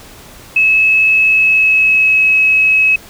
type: tone with pitch glide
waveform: sine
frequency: 2588 to 2567 Hz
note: E7 to E7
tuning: -32 to -47 cents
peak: -7 dBFS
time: 0.56-2.96 s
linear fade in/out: 5 ms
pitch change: -15 cents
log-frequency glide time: 1.18-2.23 s
effects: pink hiss -37 dBFS RMS until 3.09 s